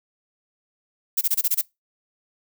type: noise bursts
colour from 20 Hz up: violet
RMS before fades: -20 dBFS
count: 7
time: 1.17-1.615 s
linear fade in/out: 10 ms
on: 43 ms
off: 24 ms
effects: noise-tail reverb RT60 0.2 s tail -23 dB re dry

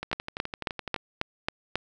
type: two click trains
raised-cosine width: 0.3 ms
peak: -10 / -17 dBFS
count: 7 / 12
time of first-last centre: 0.13-1.756 / 0.03-0.962 s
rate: 3.69 / 11.8 Hz
effects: none

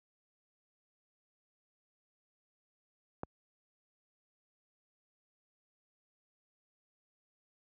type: click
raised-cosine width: 1 ms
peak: -23 dBFS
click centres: 3.234 s
effects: high-pass 60 Hz 12 dB/octave

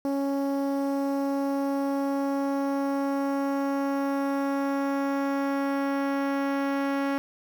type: tone with low-pass filter sweep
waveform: sawtooth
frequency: 277.2 Hz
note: C#4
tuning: in tune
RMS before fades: -27 dBFS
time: 0.05-7.18 s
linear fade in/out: 0 ms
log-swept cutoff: 710 to 2000 Hz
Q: 1
effects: 8-bit

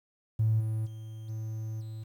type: tone with level steps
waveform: triangle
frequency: 110 Hz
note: A2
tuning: in tune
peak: -19 / -26 / -37 / -31 / -35 dBFS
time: 0.39-2.04 s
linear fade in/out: 10 ms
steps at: 0.59 / 0.85 / 1.28 / 1.8 s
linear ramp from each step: 20 ms
effects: tanh soft clip ceiling -20 dBFS + 10-bit

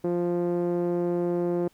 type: tone with low-pass filter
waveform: 5% pulse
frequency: 174.61 Hz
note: F3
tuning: in tune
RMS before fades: -26 dBFS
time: 0.04-1.68 s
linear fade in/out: 5 ms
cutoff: 390 Hz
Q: 2.1
effects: pink hiss -63 dBFS RMS until 1.73 s

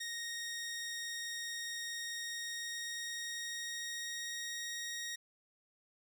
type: tone with pitch glide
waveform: 15% pulse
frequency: 1864.7 to 1878.8 Hz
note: A#6 to A#6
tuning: 0 to +13 cents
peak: -33 dBFS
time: 0-5.16 s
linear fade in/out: 10 ms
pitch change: +13 cents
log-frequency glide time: 2.15-4.63 s
effects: none

